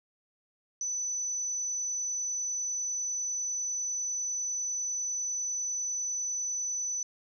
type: tone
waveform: sine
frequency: 5990 Hz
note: F#8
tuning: 20 cents sharp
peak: -30 dBFS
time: 0.81-7.03 s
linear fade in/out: 2 ms
effects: none